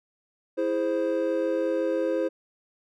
triangle chord, E augmented, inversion none, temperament equal, 329.6 / 415.3 / 523.3 Hz, E4 / G#4 / B#4, 0 / 0 / 0 cents, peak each -26 / -29 / -24 dBFS, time 0.57-2.29 s, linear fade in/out 20 ms, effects none

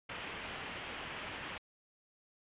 white low-pass noise, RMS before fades -44 dBFS, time 0.09-1.58 s, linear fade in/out 5 ms, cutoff 3200 Hz, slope 48 dB/octave, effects resampled to 8000 Hz

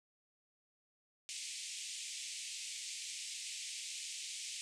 white band-pass noise, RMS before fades -45 dBFS, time 1.29-4.61 s, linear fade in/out 0 ms, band 2200 to 8800 Hz, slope 48 dB/octave, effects none

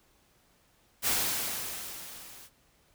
white noise with level ramp, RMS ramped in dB -26 to -51 dBFS, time 1.02-2.5 s, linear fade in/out 50 ms, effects pink hiss -66 dBFS RMS until 2.94 s

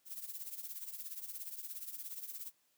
violet noise with tremolo, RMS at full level -42 dBFS, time 0.05-2.52 s, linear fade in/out 50 ms, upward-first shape triangle, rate 17 Hz, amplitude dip 80%, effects white hiss -75 dBFS RMS until 2.77 s + high-pass 100 Hz 12 dB/octave

